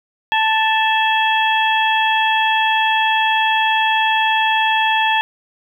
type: harmonic tone with a mistuned harmonic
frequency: 880 Hz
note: A5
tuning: in tune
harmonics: 1 / 2 / 3 / 4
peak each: -16 / -19 / -21 / -22 dBFS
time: 0.32-5.21 s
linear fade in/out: 0 ms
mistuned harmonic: 4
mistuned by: -110 cents
effects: 8-bit